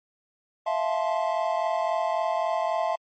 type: chord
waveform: triangle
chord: F major seventh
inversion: third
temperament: just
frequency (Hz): 654.8 / 698.5 / 873.1 / 1047.7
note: E5 / F5 / A5 / C6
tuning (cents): -12 / 0 / -14 / +2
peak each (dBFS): -25 / -27 / -28 / -30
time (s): 0.66-2.96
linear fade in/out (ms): 10
effects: MP3 32 kbps